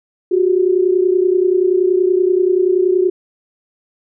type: tone pair together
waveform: sine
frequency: 361.5 / 392 Hz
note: F#4 / G4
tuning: -40 / 0 cents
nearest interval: minor second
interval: 140 cents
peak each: -12 / -16 dBFS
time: 0.31-3.1 s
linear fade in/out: 10 ms
effects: none